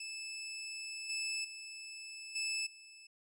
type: tone with level steps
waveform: 20% pulse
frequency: 2623 Hz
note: E7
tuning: 9 cents flat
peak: -37 / -31 / -41 / -30 / -49 dBFS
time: 0-3.07 s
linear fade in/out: 5 ms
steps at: 1.09 / 1.44 / 2.35 / 2.66 s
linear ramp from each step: 10 ms
effects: low-pass 12000 Hz 12 dB/octave